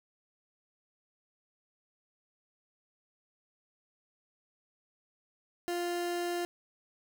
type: tone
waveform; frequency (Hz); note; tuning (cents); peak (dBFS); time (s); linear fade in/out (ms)
30% pulse; 349.2; F4; 0; -29; 5.68-6.45; 0
effects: none